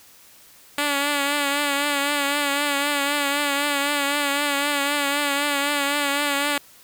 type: tone with vibrato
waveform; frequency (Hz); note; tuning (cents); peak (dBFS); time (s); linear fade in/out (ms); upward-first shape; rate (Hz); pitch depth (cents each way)
5% pulse; 285.9; D4; -46; -9; 0.78-6.58; 2; triangle; 3.9; 50
effects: white hiss -50 dBFS RMS until 6.83 s